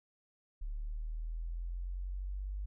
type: linear sweep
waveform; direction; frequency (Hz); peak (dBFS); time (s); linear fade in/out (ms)
sine; up; 35.94 to 50; -36; 0.61-2.66; 10
effects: none